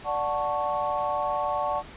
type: chord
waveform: sine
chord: D major seventh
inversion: none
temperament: equal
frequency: 587.3 / 740 / 880 / 1108.7 Hz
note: D5 / F#5 / A5 / C#6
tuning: 0 / 0 / 0 / 0 cents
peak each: -30 dBFS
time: 0.04-1.83 s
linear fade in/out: 50 ms
effects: pink hiss -45 dBFS RMS until 1.96 s + resampled to 8000 Hz